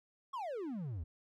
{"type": "exponential sweep", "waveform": "triangle", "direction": "down", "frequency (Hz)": [1141, 72.9], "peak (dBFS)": -36, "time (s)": [0.33, 1.04], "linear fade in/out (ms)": 10, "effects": []}